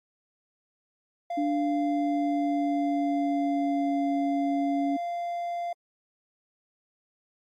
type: tone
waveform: triangle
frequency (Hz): 693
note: F5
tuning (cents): -14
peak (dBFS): -27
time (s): 1.3-5.73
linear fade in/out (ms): 5
type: tone with pitch glide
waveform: sine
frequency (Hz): 293.7 to 281.9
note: D4 to C#4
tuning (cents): 0 to +29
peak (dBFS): -25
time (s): 1.37-4.97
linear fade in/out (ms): 10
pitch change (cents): -71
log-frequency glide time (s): 1.5-4.03
effects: AAC 64 kbps